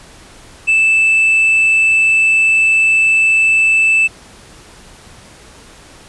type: tone with hard clipping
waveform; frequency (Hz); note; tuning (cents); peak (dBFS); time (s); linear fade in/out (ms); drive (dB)
sine; 2637; E7; 0; -9; 0.67-4.08; 20; 2
effects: pink hiss -40 dBFS RMS until 6.08 s + resampled to 24000 Hz